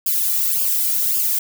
violet noise with flanger, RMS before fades -19 dBFS, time 0.06-1.39 s, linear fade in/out 5 ms, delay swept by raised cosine 0.5 to 1.9 ms, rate 1.8 Hz, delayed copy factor -0.8, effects none

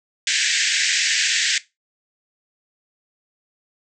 pink band-pass noise, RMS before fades -20 dBFS, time 0.27-1.58 s, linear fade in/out 2 ms, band 1600 to 7900 Hz, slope 96 dB/octave, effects noise-tail reverb RT60 0.2 s tail -17 dB re dry

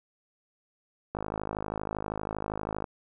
click train, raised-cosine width 1 ms, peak -18 dBFS, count 90, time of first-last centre 1.15-2.842 s, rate 52.6 Hz, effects none

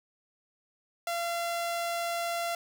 sawtooth tone, 684 Hz, F5, 36 cents flat, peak -26 dBFS, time 1.07-2.55 s, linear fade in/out 2 ms, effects none

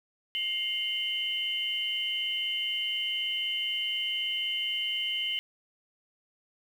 sine tone cluster, 2117 / 2827 / 3042 Hz, C7 / F7 / F#7, +20 / +20 / +47 cents, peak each -36 / -35 / -30 dBFS, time 0.35-5.39 s, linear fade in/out 0 ms, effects 9-bit

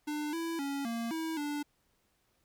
square tone with pitch steps, 298.9 / 331.6 / 279.5 / 231.5 / 322.7 / 292.7 Hz, D4 / E4 / C#4 / A#3 / E4 / D4, +31 / +10 / +14 / -12 / -37 / -6 cents, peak -34 dBFS, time 0.07-1.63 s, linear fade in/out 10 ms, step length 260 ms, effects pink hiss -74 dBFS RMS until 2.44 s

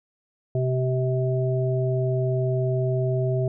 harmonic tone, 128.6 Hz, C3, 30 cents flat, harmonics 1 / 3 / 5, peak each -22 / -27 / -29 dBFS, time 0.55-3.48 s, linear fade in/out 2 ms, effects none

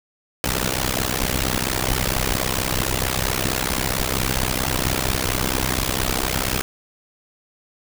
pink noise with amplitude modulation, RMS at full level -18 dBFS, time 0.44-6.62 s, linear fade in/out 0 ms, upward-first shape sine, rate 64.4 Hz, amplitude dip 100%, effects none

